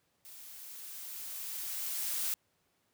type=noise with level ramp; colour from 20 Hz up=blue; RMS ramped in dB=-51 to -33 dBFS; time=0.25-2.34 s; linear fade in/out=0 ms; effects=pink hiss -75 dBFS RMS until 2.93 s + high-pass 100 Hz 12 dB/octave